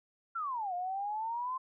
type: exponential two-way sweep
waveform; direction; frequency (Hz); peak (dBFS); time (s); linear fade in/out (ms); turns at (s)
sine; down then up; 1396.9 to 702 to 1050; -33; 0.35-1.58; 10; 0.74
effects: none